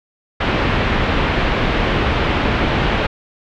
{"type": "low-pass noise", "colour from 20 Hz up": "pink", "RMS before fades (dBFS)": -17, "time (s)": [0.4, 3.07], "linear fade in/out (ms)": 10, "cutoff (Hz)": 3200, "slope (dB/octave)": 24, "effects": []}